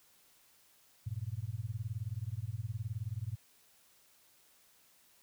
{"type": "tone with tremolo", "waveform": "sine", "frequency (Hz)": 109.3, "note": "A2", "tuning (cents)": -11, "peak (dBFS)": -32, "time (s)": [1.06, 3.36], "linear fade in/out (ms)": 10, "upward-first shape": "sine", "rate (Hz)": 19, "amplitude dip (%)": 100, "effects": ["white hiss -66 dBFS RMS until 5.22 s"]}